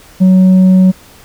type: tone with tanh clipping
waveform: sine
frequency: 186.3 Hz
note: F#3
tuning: 12 cents sharp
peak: -4 dBFS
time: 0.2-0.92 s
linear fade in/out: 20 ms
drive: 3 dB
effects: pink hiss -40 dBFS RMS until 1.24 s